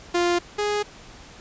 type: tone pair in turn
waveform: sawtooth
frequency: 349.2 / 415.3 Hz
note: F4 / G#4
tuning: 0 / 0 cents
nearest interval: minor third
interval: 300 cents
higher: second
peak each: -15 / -18 dBFS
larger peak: first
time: 0.14-0.39 / 0.58-0.83 s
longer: neither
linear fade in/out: 10 ms
effects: pink hiss -45 dBFS RMS until 1.4 s + resampled to 16000 Hz